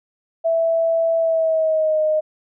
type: tone with pitch glide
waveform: sine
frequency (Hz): 659.3 to 618.7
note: E5 to D#5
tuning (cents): 0 to -10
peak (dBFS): -15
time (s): 0.44-2.21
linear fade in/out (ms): 20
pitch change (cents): -110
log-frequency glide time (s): 1.18-2.01
effects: none